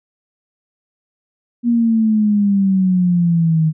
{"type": "exponential sweep", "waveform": "sine", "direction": "down", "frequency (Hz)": [240, 155.56], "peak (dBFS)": -11, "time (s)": [1.63, 3.73], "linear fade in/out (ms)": 50, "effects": []}